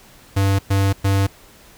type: tone bursts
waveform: square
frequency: 98 Hz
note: G2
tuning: in tune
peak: -15 dBFS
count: 3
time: 0.36-1.27 s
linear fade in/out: 10 ms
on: 230 ms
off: 110 ms
effects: pink hiss -47 dBFS RMS until 1.77 s